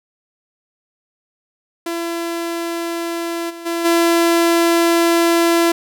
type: tone with level steps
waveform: sawtooth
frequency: 337.5 Hz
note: E4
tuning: 41 cents sharp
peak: -17 / -27 / -15 / -8 dBFS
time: 1.86-5.72 s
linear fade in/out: 5 ms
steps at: 3.49 / 3.65 / 3.84 s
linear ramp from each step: 20 ms
effects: none